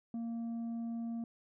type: tone with tanh clipping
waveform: sine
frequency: 231.3 Hz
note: A#3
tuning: 13 cents flat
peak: -37 dBFS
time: 0.14-1.24 s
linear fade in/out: 2 ms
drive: 4 dB
effects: none